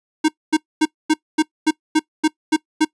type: tone bursts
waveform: square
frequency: 311.1 Hz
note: D#4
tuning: in tune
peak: -12 dBFS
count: 10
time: 0.24-2.85 s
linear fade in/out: 10 ms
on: 45 ms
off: 240 ms
effects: noise-tail reverb RT60 0.1 s tail -22 dB re dry + resampled to 22050 Hz